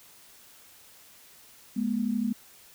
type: tone pair together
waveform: sine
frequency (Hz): 209.8 / 242.1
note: G#3 / B3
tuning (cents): +18 / -34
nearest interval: major second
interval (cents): 248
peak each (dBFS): -28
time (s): 1.76-2.33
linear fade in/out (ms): 10
effects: white hiss -54 dBFS RMS until 2.74 s